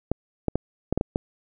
clicks, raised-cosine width 2 ms, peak -9 dBFS, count 7, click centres 0.116 / 0.483 / 0.556 / 0.926 / 0.976 / 1.011 / 1.159 s, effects none

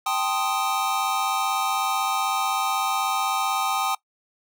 square chord, A half-diminished seventh, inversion third, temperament equal, 784 / 880 / 1046.5 / 1244.5 Hz, G5 / A5 / C6 / Eb6, 0 / 0 / 0 / 0 cents, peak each -27 / -31 / -32 / -27 dBFS, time 0.06-3.95 s, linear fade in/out 5 ms, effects noise-tail reverb RT60 0.1 s tail -21 dB re dry

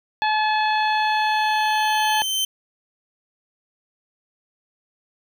harmonic tone, 859 Hz, A5, 42 cents flat, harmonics 1 / 2 / 3 / 4 / 5, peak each -19 / -25 / -29 / -31 / -33 dBFS, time 0.22-2.22 s, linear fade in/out 0 ms
sawtooth tone with exponential growth, 3094 Hz, G7, 23 cents flat, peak -16 dBFS, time 0.42-2.45 s, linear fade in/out 5 ms, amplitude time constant 440 ms
effects none

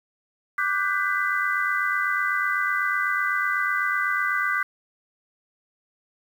sine chord, G major seventh, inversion second, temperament equal with one note detuned, 1174.7 / 1480 / 1568 / 1998.5 Hz, D6 / F#6 / G6 / B6, 0 / 0 / 0 / +20 cents, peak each -27 dBFS, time 0.58-4.63 s, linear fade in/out 5 ms, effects 8-bit

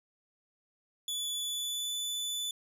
sawtooth tone with pitch glide, 3451 to 3487 Hz, A7 to A7, -34 to -16 cents, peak -30 dBFS, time 1.08-2.51 s, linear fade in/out 2 ms, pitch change +18 cents, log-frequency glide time 1.38-1.93 s, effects resampled to 32000 Hz

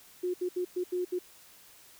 sine tone bursts at uneven times, 360 Hz, F#4, 47 cents flat, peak -28 dBFS, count 6, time 0.23-0.34 / 0.41-0.49 / 0.56-0.65 / 0.76-0.84 / 0.92-1.05 / 1.12-1.19 s, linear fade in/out 10 ms, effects white hiss -56 dBFS RMS until 1.99 s

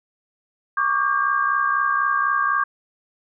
sine tone cluster, 1116 / 1180 / 1603 Hz, C#6 / D6 / G6, +11 / +8 / +38 cents, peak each -22 dBFS, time 0.77-2.64 s, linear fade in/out 5 ms, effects none

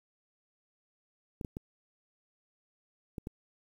clicks, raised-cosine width 3 ms, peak -25 dBFS, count 5, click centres 1.412 / 1.448 / 1.569 / 3.182 / 3.271 s, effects 9-bit

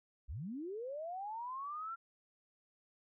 sine linear sweep, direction up, 46.25 to 1377 Hz, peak -40 dBFS, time 0.28-1.96 s, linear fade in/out 20 ms, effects none

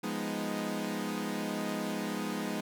sawtooth chord, F half-diminished seventh, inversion none, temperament equal, 174.61 / 207.7 / 246.9 / 311.1 Hz, F3 / Ab3 / Cb4 / Eb4, 0 / 0 / 0 / 0 cents, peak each -37 / -32 / -35 / -35 dBFS, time 0.03-2.61 s, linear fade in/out 10 ms, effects none

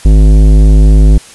sine tone with tanh clipping, 51.9 Hz, G#1, in tune, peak -3 dBFS, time 0.05-1.18 s, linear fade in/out 5 ms, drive 15 dB, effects white hiss -34 dBFS RMS until 1.34 s + resampled to 24000 Hz

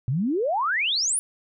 sine exponential sweep, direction up, 116.3 to 10548 Hz, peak -21 dBFS, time 0.08-1.19 s, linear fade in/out 0 ms, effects none

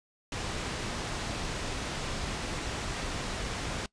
pink low-pass noise, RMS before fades -35 dBFS, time 0.32-3.86 s, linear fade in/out 2 ms, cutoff 7100 Hz, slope 12 dB/octave, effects noise-tail reverb RT60 0.1 s tail -22 dB re dry + resampled to 22050 Hz

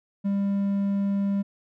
triangle tone, 199 Hz, G3, 26 cents sharp, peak -20 dBFS, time 0.24-1.43 s, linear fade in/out 20 ms, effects none

